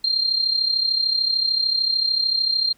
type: tone with amplitude modulation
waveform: sine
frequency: 4186 Hz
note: C8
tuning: in tune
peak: -15 dBFS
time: 0.04-2.73 s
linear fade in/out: 5 ms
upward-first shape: sine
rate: 33.4 Hz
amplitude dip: 65%
effects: pink hiss -59 dBFS RMS until 2.77 s